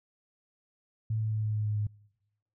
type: tone with pitch steps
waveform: sine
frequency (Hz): 110 / 109.11 / 108.24 / 107.36 / 106.5 / 105.64 / 104.79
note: A2 / A2 / A2 / A2 / G#2 / G#2 / G#2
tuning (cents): 0 / -14 / -28 / -42 / +44 / +30 / +16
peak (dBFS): -27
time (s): 1.1-1.87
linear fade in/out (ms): 5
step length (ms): 110
effects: noise-tail reverb RT60 1.0 s tail -26 dB re dry